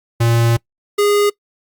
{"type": "tone pair in turn", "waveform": "square", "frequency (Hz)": [116.54, 410.9], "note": ["A#2", "G#4"], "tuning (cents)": [0, -18], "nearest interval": "octave + minor seventh", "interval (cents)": 2182, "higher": "second", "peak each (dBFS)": -12, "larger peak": "neither", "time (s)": [[0.2, 0.57], [0.98, 1.3]], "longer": "first", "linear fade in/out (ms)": 10, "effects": ["noise-tail reverb RT60 0.1 s tail -23 dB re dry", "Opus 48 kbps"]}